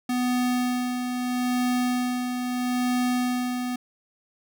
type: tone with tremolo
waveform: square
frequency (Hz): 248.5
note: B3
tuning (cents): +11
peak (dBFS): -22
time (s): 0.09-3.76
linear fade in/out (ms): 5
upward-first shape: sine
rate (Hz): 0.77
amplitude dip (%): 45
effects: none